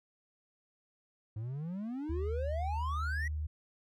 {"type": "exponential sweep", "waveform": "triangle", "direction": "up", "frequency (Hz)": [103.83, 1974], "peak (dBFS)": -34, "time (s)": [1.36, 3.28], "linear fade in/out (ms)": 5}
{"type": "tone with vibrato", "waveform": "sine", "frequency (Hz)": 75.6, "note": "D#2", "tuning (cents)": -49, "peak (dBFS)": -33, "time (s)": [2.09, 3.47], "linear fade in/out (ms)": 10, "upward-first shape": "sine", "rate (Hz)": 1.7, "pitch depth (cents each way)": 17}
{"effects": []}